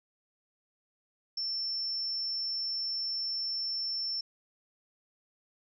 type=tone; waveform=sine; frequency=5380 Hz; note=E8; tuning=34 cents sharp; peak=-31 dBFS; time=1.37-4.21 s; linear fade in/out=5 ms; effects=none